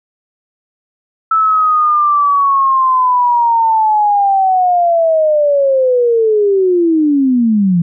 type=linear sweep; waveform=sine; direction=down; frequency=1318.5 to 165.5 Hz; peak=-8 dBFS; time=1.31-7.82 s; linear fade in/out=5 ms; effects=none